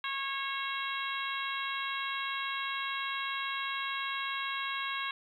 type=harmonic tone; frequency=547 Hz; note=C#5; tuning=23 cents flat; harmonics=2 / 3 / 4 / 5 / 6 / 7; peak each=-37 / -39 / -40 / -41 / -42 / -42 dBFS; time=0.04-5.11 s; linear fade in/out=2 ms; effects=11-bit